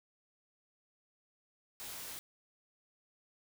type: noise with comb filter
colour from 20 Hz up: white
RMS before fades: -45 dBFS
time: 1.8-2.19 s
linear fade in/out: 0 ms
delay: 20 ms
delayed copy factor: -0.6
effects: none

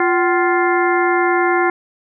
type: harmonic tone with a mistuned harmonic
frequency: 350.1 Hz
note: F4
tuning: 4 cents sharp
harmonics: 1 / 2 / 3 / 4 / 5 / 6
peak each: -16 / -19 / -21 / -22 / -23 / -24 dBFS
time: 0-1.7 s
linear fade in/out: 2 ms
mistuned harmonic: 2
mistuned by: +140 cents
effects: none

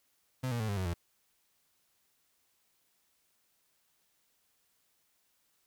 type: tone with pitch steps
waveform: 35% pulse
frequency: 128.7 / 118.7 / 109.48 / 100.98 / 93.13 / 85.9 Hz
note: C3 / A#2 / A2 / G#2 / F#2 / F2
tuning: -28 / +32 / -8 / -48 / +12 / -28 cents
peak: -30 dBFS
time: 0.43-0.94 s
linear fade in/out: 10 ms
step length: 85 ms
effects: white hiss -74 dBFS RMS until 5.66 s

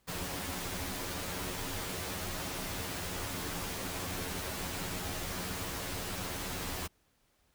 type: noise with comb filter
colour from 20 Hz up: pink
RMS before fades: -38 dBFS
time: 0.07-6.88 s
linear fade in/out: 20 ms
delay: 11 ms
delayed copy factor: +0.8
effects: pink hiss -72 dBFS RMS until 7.54 s

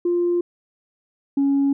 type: tone pair in turn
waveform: sine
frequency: 349.2 / 278 Hz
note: F4 / C#4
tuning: 0 / +5 cents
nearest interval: major third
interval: 395 cents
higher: first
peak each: -16 / -14 dBFS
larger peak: second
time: 0.05-0.41 / 1.37-1.73 s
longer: neither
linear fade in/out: 5 ms
effects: tanh soft clip ceiling -13 dBFS

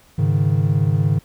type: chord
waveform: triangle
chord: Ab suspended fourth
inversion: none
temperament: equal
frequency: 103.83 / 138.59 / 155.56 Hz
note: Ab2 / Db3 / Eb3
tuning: 0 / 0 / 0 cents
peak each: -17 dBFS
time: 0.18-1.19 s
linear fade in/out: 10 ms
effects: pink hiss -52 dBFS RMS until 1.24 s

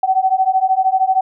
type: beating tone pair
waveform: sine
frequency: 752 / 765 Hz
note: F#5 / G5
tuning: +28 / -42 cents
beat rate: 13 Hz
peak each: -15 dBFS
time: 0.03-1.21 s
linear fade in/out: 5 ms
effects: none

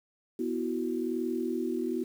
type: chord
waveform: sine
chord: B suspended fourth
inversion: none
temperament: just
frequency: 246.9 / 329.3 / 370.4 Hz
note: B3 / E4 / F#4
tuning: 0 / -2 / +2 cents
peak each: -33 dBFS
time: 0.39-2.04 s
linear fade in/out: 5 ms
effects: 9-bit

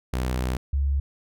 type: tone pair in turn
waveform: sawtooth / sine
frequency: 63 / 69.56 Hz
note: B1 / C#2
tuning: +35 / +7 cents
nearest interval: major second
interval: 172 cents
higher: second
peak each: -20 dBFS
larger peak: neither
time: 0.13-0.57 / 0.73-1 s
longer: first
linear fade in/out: 5 ms
effects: none

